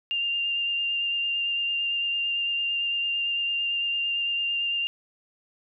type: tone with vibrato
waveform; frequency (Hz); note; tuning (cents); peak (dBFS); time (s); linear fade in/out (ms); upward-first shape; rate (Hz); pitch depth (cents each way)
sine; 2794; F7; 0; -24; 0.11-4.87; 0; triangle; 8.9; 15
effects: none